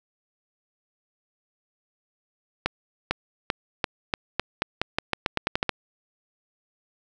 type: accelerating click train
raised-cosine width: 0.3 ms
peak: -6 dBFS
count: 16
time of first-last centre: 2.66-5.693 s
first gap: 450 ms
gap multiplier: 0.87
effects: none